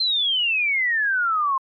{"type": "exponential sweep", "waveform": "sine", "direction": "down", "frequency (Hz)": [4186, 1046.5], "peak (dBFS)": -18, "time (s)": [0, 1.58], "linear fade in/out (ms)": 5, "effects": ["MP3 64 kbps"]}